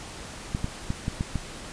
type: clicks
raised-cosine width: 5 ms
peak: -14 dBFS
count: 6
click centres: 0.549 / 0.644 / 0.904 / 1.081 / 1.209 / 1.357 s
effects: pink hiss -40 dBFS RMS until 1.72 s + resampled to 22050 Hz